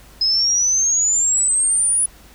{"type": "exponential sweep", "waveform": "sine", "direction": "up", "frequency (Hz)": [5080, 9956], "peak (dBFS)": -14, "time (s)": [0.21, 2.06], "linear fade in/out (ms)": 5, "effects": ["added 50 Hz sine -45 dBFS peak until 2.34 s", "pink hiss -47 dBFS RMS until 2.34 s"]}